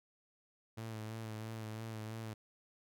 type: tone with vibrato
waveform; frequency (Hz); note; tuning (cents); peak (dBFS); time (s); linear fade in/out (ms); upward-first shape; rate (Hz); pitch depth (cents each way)
sawtooth; 110.5; A2; +8; -38; 0.77-2.34; 10; sine; 3; 34
effects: none